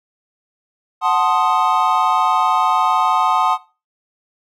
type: chord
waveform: triangle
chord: F# diminished seventh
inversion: none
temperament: equal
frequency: 740 / 880 / 1046.5 / 1244.5 Hz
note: F#5 / A5 / C6 / Eb6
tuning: 0 / 0 / 0 / 0 cents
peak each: -17 dBFS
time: 1.01-3.58 s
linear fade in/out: 50 ms
effects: noise-tail reverb RT60 0.3 s tail -18 dB re dry